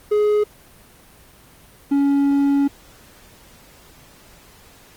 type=tone pair in turn; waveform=triangle; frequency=419.3 / 280.6 Hz; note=G#4 / C#4; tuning=+17 / +21 cents; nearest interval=perfect fifth; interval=696 cents; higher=first; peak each=-12 dBFS; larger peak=neither; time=0.11-0.44 / 1.91-2.68 s; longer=second; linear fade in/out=10 ms; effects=pink hiss -48 dBFS RMS until 4.96 s + Opus 24 kbps